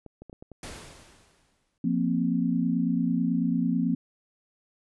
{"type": "clicks", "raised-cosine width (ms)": 2, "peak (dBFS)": -30, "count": 6, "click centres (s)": [0.063, 0.22, 0.297, 0.329, 0.425, 0.517]}
{"type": "noise with exponential decay", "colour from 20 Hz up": "pink", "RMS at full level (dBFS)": -38, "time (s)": [0.63, 1.78], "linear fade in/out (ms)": 2, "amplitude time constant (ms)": 250}
{"type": "chord", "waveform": "sine", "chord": "F suspended fourth", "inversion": "none", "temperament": "just", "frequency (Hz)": [174.61, 232.8, 261.9], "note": ["F3", "Bb3", "C4"], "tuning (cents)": [0, -2, 2], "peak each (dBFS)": -27, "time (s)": [1.84, 3.95], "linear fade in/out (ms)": 5}
{"effects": ["resampled to 24000 Hz"]}